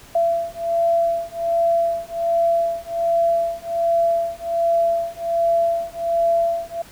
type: beating tone pair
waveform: sine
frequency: 674 / 675.3 Hz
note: E5 / E5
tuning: +38 / +42 cents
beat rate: 1.3 Hz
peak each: -20 dBFS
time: 0.15-6.82 s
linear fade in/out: 5 ms
effects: pink hiss -45 dBFS RMS until 6.91 s